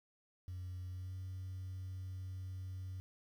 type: tone with pitch glide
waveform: sine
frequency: 91 to 93.29 Hz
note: F#2 to F#2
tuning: -28 to +15 cents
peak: -40 dBFS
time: 0.48-3 s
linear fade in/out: 0 ms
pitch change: +43 cents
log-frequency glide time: 0.9-1.15 s
effects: tanh soft clip ceiling -40 dBFS + 11-bit